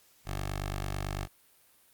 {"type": "tone with notch filter", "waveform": "10% pulse", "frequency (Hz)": 49, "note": "G1", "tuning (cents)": 0, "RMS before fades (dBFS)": -35, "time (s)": [0.25, 1.28], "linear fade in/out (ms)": 50, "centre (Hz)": 230, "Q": 0.88, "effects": ["white hiss -63 dBFS RMS until 1.93 s", "Opus 48 kbps"]}